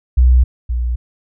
sine tone pair in turn, 62.4 / 60.27 Hz, B1 / B1, +19 / -42 cents, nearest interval minor second, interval 61 cents, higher first, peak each -6 / -15 dBFS, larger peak first, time 0.17-0.44 / 0.69-0.96 s, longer neither, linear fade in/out 10 ms, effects none

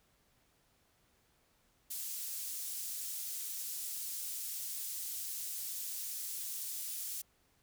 pink high-pass noise, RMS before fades -41 dBFS, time 1.9-7.22 s, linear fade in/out 10 ms, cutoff 7800 Hz, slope 12 dB/octave, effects pink hiss -72 dBFS RMS until 7.62 s

